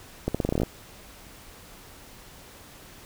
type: accelerating click train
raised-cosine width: 2 ms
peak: -11 dBFS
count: 11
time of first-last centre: 0.28-0.633 s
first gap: 66 ms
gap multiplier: 0.85
effects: pink hiss -48 dBFS RMS until 3.05 s